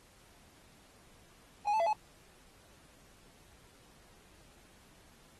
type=tone with pitch steps; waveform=triangle; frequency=828 / 874 / 673 / 856 Hz; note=G#5 / A5 / E5 / A5; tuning=-5 / -12 / +36 / -48 cents; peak=-25 dBFS; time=1.67-1.93 s; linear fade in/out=2 ms; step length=65 ms; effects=pink hiss -62 dBFS RMS until 5.39 s + AAC 32 kbps